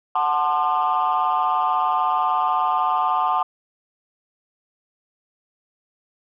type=chord; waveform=sine; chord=D dominant seventh; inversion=first; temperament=equal with one note detuned; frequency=740 / 880 / 1046.5 / 1202.8 Hz; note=F#5 / A5 / C6 / D6; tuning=0 / 0 / 0 / +41 cents; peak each=-22 dBFS; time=0.15-3.43 s; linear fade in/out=5 ms; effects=tanh soft clip ceiling -12 dBFS